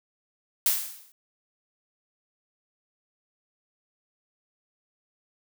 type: noise with exponential decay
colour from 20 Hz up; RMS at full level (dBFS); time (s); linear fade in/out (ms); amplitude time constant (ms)
blue; -20; 0.66-1.12; 1; 100
effects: none